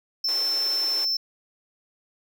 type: tone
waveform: triangle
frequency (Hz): 5330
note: E8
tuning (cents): +18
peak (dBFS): -21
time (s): 0.24-1.17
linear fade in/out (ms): 5
type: high-pass noise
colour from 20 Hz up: pink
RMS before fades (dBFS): -39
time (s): 0.28-1.05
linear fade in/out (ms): 5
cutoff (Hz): 320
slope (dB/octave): 48
effects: none